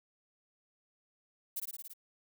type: noise with echo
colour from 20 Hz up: violet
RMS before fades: -36 dBFS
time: 1.56-1.6 s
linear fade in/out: 10 ms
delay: 56 ms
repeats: 6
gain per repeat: -2 dB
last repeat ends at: 1.936 s
effects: none